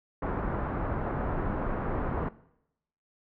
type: low-pass noise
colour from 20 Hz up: pink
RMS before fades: -31 dBFS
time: 0.22-2.29 s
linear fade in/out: 5 ms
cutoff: 1400 Hz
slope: 24 dB/octave
effects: noise-tail reverb RT60 0.8 s tail -19 dB re dry